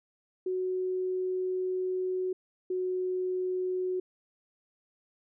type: tone pair in turn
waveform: sine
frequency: 370 / 368.1 Hz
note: F#4 / F#4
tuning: 0 / -9 cents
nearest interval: unison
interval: 9 cents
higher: first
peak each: -28 dBFS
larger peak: neither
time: 0.46-2.33 / 2.7-4 s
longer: first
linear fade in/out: 5 ms
effects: none